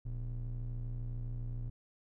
triangle ring-modulated tone, 73.8 Hz, D2, 9 cents sharp, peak -31 dBFS, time 0.05-1.7 s, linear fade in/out 10 ms, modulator 43.7 Hz, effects none

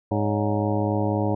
harmonic tone with a mistuned harmonic, 103.83 Hz, G#2, in tune, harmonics 1 / 2 / 3 / 4 / 5 / 6 / 7 / 8 / 9, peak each -25 / -28 / -27 / -31 / -29 / -36 / -32 / -35 / -34 dBFS, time 0.11-1.35 s, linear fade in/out 5 ms, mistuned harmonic 5, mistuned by +120 cents, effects none

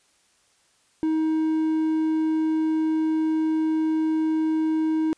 triangle tone, 315.9 Hz, D#4, 26 cents sharp, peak -18 dBFS, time 1.03-5.13 s, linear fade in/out 0 ms, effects white hiss -63 dBFS RMS until 5.17 s + resampled to 22050 Hz

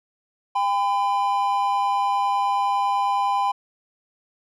triangle tone pair together, 800.8 / 1009 Hz, G5 / B5, +37 / +37 cents, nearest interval major third, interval 400 cents, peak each -20 dBFS, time 0.55-3.52 s, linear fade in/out 10 ms, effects none

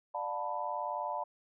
sine chord, B half-diminished seventh, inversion first, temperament just, 592.7 / 711.2 / 889 / 987.8 Hz, D5 / F5 / A5 / B5, +16 / +31 / +18 / 0 cents, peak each -40 / -40 / -38 / -38 dBFS, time 0.14-1.24 s, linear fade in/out 10 ms, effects none

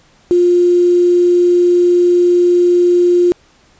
sine tone with quantisation, 352.7 Hz, F4, 17 cents sharp, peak -7 dBFS, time 0.31-3.32 s, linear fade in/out 0 ms, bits 5, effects pink hiss -50 dBFS RMS until 3.79 s + resampled to 16000 Hz

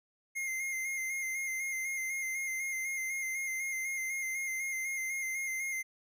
square tone with vibrato, 2109 Hz, C7, 13 cents sharp, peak -34 dBFS, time 0.35-5.83 s, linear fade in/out 20 ms, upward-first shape square, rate 4 Hz, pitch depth 26 cents each way, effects none

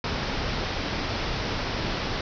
pink low-pass noise, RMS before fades -29 dBFS, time 0.04-2.21 s, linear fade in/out 2 ms, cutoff 5600 Hz, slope 96 dB/octave, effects none

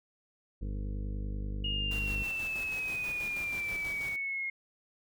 harmonic tone, 50.3 Hz, G1, 45 cents sharp, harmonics 1 / 2 / 3 / 4 / 5 / 6 / 8 / 9 / 10, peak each -34 / -41 / -49 / -45 / -52 / -50 / -57 / -55 / -58 dBFS, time 0.61-2.24 s, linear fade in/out 10 ms
sine exponential sweep, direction down, 2864 to 2145 Hz, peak -32 dBFS, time 1.64-4.5 s, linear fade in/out 5 ms
pink noise with tremolo, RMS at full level -45 dBFS, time 1.91-4.16 s, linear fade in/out 2 ms, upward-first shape square, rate 6.2 Hz, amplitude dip 40%
effects none

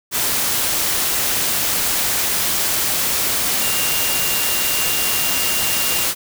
sine tone in noise, 2794 Hz, F7, in tune, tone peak -26 dBFS, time 3.58-6.07 s, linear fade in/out 50 ms, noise white, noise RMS -19 dBFS, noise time 0.11-6.15 s, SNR -10 dB, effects none

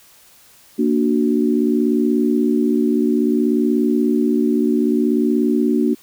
sine chord, Bb augmented, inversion none, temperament equal, 233.1 / 293.7 / 370 Hz, Bb3 / D4 / F#4, 0 / 0 / 0 cents, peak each -17 / -18 / -20 dBFS, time 0.78-5.95 s, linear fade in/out 20 ms, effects white hiss -49 dBFS RMS until 6.02 s

